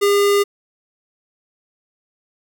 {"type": "tone", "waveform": "square", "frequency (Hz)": 404.5, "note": "G#4", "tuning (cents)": -46, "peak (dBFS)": -13, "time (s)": [0.01, 0.44], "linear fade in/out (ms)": 20, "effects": []}